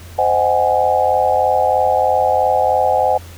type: chord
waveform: sine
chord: Ab dominant seventh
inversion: first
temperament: just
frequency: 519.1 / 623 / 747.5 / 830.6 Hz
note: C5 / Eb5 / Gb5 / Ab5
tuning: -14 / +2 / +17 / 0 cents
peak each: -18 / -19 / -16 / -17 dBFS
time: 0.18-3.18 s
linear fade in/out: 10 ms
effects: added 86 Hz sine -34 dBFS peak until 3.37 s + pink hiss -41 dBFS RMS until 3.37 s